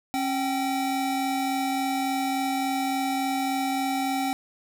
square tone pair together, 271.5 / 771 Hz, C#4 / G5, -36 / -29 cents, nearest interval octave + tritone, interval 1807 cents, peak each -28 dBFS, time 0.14-4.33 s, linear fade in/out 0 ms, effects none

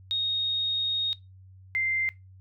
sine tone pair in turn, 3729 / 2088 Hz, A#7 / C7, 0 / -4 cents, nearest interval minor seventh, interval 1004 cents, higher first, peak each -24 dBFS, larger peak neither, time 0.11-1.13 / 1.75-2.09 s, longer first, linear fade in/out 0 ms, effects noise-tail reverb RT60 0.2 s tail -20 dB re dry + added 94 Hz sine -48 dBFS peak until 2.4 s

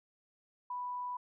sine tone, 987.8 Hz, B5, in tune, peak -36 dBFS, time 0.7-1.17 s, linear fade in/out 5 ms, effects none

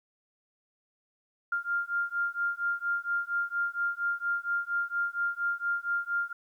sine beating tone pair, 1396.9 / 1401.2 Hz, F6 / F6, 0 / +5 cents, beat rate 4.3 Hz, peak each -31 dBFS, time 1.52-6.33 s, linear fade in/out 5 ms, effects 11-bit

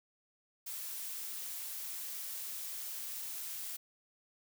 blue noise, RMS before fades -42 dBFS, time 0.66-3.77 s, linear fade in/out 10 ms, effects none

